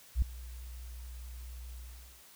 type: tone with ADSR envelope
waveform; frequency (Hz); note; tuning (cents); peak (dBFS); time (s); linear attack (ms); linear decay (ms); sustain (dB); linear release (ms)
sine; 61; B1; -21; -21; 0.15-2.23; 71; 3; -21; 470
effects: white hiss -57 dBFS RMS until 2.35 s